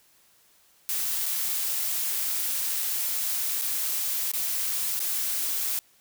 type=noise with dropouts; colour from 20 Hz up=blue; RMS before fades=-28 dBFS; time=0.89-5.79 s; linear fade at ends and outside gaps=0 ms; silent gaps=1.258-1.262 / 3.613-3.619 / 4.316-4.336 / 4.993-5.002 s; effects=white hiss -61 dBFS RMS until 6 s